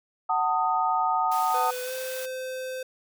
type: chord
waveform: sine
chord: D# diminished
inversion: first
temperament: just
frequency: 746.7 / 896 / 1244.5 Hz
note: F#5 / A5 / D#6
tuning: +16 / +31 / 0 cents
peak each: -26 dBFS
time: 0.29-1.71 s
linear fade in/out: 10 ms
type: high-pass noise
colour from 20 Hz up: white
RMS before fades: -39 dBFS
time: 1.31-2.26 s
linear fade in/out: 10 ms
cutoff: 740 Hz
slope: 12 dB/octave
type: tone with pitch glide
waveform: square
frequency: 500 to 516.1 Hz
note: B4 to C5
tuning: +21 to -24 cents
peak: -32 dBFS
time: 1.54-2.83 s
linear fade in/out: 5 ms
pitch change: +55 cents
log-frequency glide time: 1.82-1.93 s
effects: none